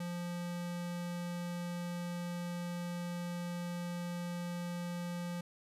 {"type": "tone", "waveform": "square", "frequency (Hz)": 174.61, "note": "F3", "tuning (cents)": 0, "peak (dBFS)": -38, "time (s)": [0, 5.41], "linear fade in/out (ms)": 5, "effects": ["resampled to 32000 Hz"]}